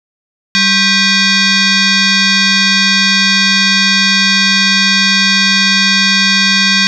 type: tone with frequency modulation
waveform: sine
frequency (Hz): 1075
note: C6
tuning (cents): +47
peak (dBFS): -7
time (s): 0.55-6.87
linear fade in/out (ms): 0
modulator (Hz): 881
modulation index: 5.1
effects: none